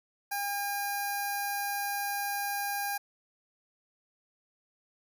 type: tone with notch filter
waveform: 10% pulse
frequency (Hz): 808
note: G#5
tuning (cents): -48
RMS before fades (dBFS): -33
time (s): 0.31-2.98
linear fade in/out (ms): 10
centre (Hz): 3300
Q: 0.55
effects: none